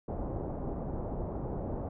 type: low-pass noise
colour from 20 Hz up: pink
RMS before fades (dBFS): -36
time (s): 0.08-1.89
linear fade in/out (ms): 5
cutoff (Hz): 800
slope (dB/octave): 24
effects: none